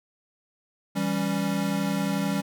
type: chord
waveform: square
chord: C# diminished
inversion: first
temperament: equal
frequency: 164.81 / 196 / 277.2 Hz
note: E3 / G3 / C#4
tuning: 0 / 0 / 0 cents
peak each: -32 / -27 / -31 dBFS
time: 0.95-2.42 s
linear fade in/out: 20 ms
effects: none